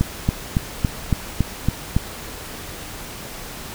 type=click train; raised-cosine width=5 ms; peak=-4 dBFS; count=8; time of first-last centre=0.01-1.965 s; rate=3.58 Hz; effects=pink hiss -34 dBFS RMS until 3.74 s